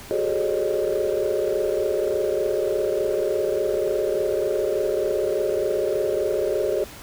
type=tone cluster; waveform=sine; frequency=370.9 / 407.5 / 430.9 / 544 / 609 Hz; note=F#4 / G#4 / A4 / C#5 / D#5; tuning=+4 / -33 / -36 / -33 / -37 cents; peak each=-26 dBFS; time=0.11-6.84 s; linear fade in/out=0 ms; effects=tanh soft clip ceiling -13 dBFS + pink hiss -41 dBFS RMS until 7.02 s